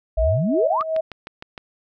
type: exponential sweep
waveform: sine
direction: up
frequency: 46.25 to 1311 Hz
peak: -18 dBFS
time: 0.17-0.83 s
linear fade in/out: 10 ms
type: tone with tremolo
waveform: sine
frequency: 640 Hz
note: D#5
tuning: 49 cents sharp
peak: -17 dBFS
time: 0.17-1.01 s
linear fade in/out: 10 ms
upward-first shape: sine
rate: 2.7 Hz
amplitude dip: 75%
type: click train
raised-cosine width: 0.3 ms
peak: -18 dBFS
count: 6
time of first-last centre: 0.81-1.578 s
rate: 6.51 Hz
effects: none